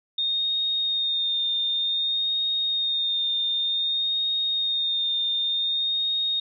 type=tone with vibrato; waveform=sine; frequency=3674 Hz; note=A#7; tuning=26 cents flat; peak=-22 dBFS; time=0.18-6.4 s; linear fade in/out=5 ms; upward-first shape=sine; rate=0.54 Hz; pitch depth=22 cents each way; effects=none